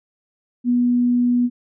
sine tone, 244 Hz, B3, 21 cents flat, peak -14 dBFS, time 0.64-1.5 s, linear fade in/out 50 ms, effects none

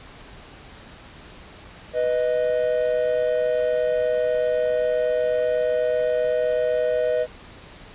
triangle tone pair together, 493.9 / 621.9 Hz, B4 / D#5, 0 / -1 cents, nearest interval major third, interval 399 cents, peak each -20 dBFS, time 1.93-7.27 s, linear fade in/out 50 ms, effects pink hiss -44 dBFS RMS until 7.94 s + resampled to 8000 Hz

